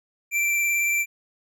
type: tone with vibrato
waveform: square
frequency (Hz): 2349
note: D7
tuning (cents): 0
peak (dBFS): -21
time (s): 0.31-1.06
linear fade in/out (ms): 50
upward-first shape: sine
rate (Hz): 18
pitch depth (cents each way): 14
effects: none